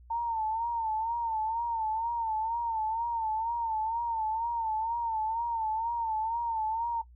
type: tone with vibrato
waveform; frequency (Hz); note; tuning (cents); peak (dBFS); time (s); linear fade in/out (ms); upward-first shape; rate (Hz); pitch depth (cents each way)
sine; 905; A5; +48; -28; 0.1-7.02; 10; sine; 2.1; 75
effects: noise-tail reverb RT60 0.1 s tail -17 dB re dry + added 60 Hz sine -51 dBFS peak until 7.15 s